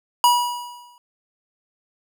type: tone with exponential decay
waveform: square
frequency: 969 Hz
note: B5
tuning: 33 cents flat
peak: -11 dBFS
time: 0.24-0.98 s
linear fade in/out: 1 ms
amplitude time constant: 160 ms
effects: none